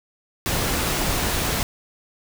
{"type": "noise", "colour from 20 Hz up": "pink", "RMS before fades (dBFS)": -23, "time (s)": [0.46, 1.63], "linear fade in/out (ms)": 0, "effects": []}